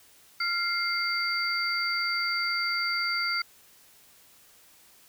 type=tone cluster; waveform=sine; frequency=1385 / 2111 / 4637 Hz; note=F6 / C7 / D8; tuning=-15 / +15 / -23 cents; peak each=-30 dBFS; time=0.4-3.42 s; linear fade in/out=5 ms; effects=white hiss -57 dBFS RMS until 5.08 s